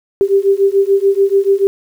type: beating tone pair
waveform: sine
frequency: 390.8 / 397.7 Hz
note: G4 / G4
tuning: -5 / +25 cents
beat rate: 6.9 Hz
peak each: -12 dBFS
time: 0.21-1.67 s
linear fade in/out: 0 ms
effects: 7-bit